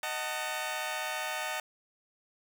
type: chord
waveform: 15% pulse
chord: D# diminished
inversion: none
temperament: just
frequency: 622.3 / 746.7 / 896 Hz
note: D#5 / F#5 / A5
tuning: 0 / +16 / +31 cents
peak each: -31 dBFS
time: 0.03-1.6 s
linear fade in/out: 2 ms
effects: 9-bit